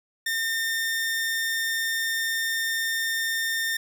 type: tone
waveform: sawtooth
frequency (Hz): 1814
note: A#6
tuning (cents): -48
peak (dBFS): -21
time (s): 0.26-3.77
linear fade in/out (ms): 5
effects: none